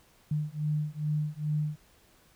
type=beating tone pair; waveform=sine; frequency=149.9 / 152.3 Hz; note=D3 / D#3; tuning=+36 / -37 cents; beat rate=2.4 Hz; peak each=-31 dBFS; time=0.31-1.76 s; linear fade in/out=5 ms; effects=pink hiss -62 dBFS RMS until 2.35 s